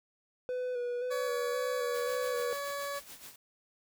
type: tone with vibrato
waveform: triangle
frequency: 493.9 Hz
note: B4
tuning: in tune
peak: -30 dBFS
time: 0.49-2.53 s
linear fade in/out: 0 ms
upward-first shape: square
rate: 1.9 Hz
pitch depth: 26 cents each way
type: tone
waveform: 20% pulse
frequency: 566 Hz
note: C#5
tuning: 36 cents sharp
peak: -30 dBFS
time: 1.1-3 s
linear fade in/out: 20 ms
type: noise with tremolo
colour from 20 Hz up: white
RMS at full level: -47 dBFS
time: 1.94-3.36 s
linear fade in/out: 5 ms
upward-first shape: sine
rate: 7 Hz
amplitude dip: 65%
effects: none

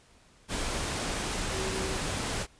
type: tone in noise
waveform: sine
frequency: 380.3 Hz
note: F#4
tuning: 48 cents sharp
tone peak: -35 dBFS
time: 1.5-1.97 s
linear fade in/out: 50 ms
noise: pink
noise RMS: -32 dBFS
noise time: 0.48-2.47 s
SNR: -6 dB
effects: pink hiss -60 dBFS RMS until 2.59 s + resampled to 22050 Hz

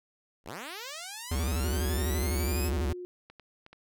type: linear sweep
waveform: 5% pulse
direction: up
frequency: 37.36 to 2618 Hz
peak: -27 dBFS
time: 0.44-2.71 s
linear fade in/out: 50 ms
type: tone with vibrato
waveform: square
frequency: 73.42 Hz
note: D2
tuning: in tune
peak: -28 dBFS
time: 1.31-2.93 s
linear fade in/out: 5 ms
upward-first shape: square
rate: 12 Hz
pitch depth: 210 cents each way
type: tone with pitch glide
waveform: sine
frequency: 369 to 358.7 Hz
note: F#4 to F4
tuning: -5 to +46 cents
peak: -37 dBFS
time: 1.64-3.05 s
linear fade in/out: 0 ms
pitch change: -49 cents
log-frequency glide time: 2.21-2.31 s
type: clicks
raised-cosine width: 0.3 ms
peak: -34 dBFS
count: 6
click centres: 2.303 / 2.775 / 3.3 / 3.397 / 3.664 / 3.73 s
effects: none

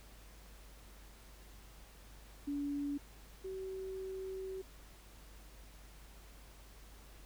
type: tone pair in turn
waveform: sine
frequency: 286 / 379.9 Hz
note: D4 / F#4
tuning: -46 / +46 cents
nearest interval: perfect fourth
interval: 492 cents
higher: second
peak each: -35 / -40 dBFS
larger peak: first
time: 2.47-2.98 / 3.44-4.62 s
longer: second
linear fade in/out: 10 ms
effects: added 50 Hz sine -55 dBFS peak until 7.25 s + pink hiss -60 dBFS RMS until 7.25 s

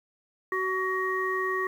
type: harmonic tone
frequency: 375.6 Hz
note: F#4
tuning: 26 cents sharp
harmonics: 1 / 3 / 5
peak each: -30 / -30 / -30 dBFS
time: 0.52-1.67 s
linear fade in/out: 2 ms
effects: 9-bit

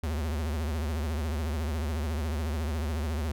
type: tone with vibrato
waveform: square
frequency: 76.6 Hz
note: D#2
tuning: 27 cents flat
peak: -29 dBFS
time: 0.03-3.32 s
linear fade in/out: 5 ms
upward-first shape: triangle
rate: 14 Hz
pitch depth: 180 cents each way
effects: none

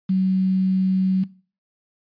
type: tone with quantisation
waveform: sine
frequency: 188.2 Hz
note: F#3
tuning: 30 cents sharp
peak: -16 dBFS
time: 0.09-1.24 s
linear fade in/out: 10 ms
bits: 7
effects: noise-tail reverb RT60 0.4 s tail -20 dB re dry + resampled to 11025 Hz

